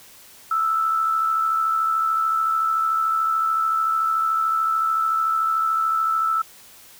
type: tone with amplitude modulation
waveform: sine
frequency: 1318.5 Hz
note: E6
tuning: in tune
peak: -16 dBFS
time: 0.51-6.42 s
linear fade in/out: 5 ms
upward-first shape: sine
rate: 73.6 Hz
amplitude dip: 45%
effects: white hiss -47 dBFS RMS until 6.99 s